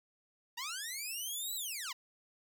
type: linear two-way sweep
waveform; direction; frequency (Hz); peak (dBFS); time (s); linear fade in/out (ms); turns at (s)
10% pulse; up then down; 902 to 4033 to 902; -30; 0.57-1.93; 10; 1.55
effects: none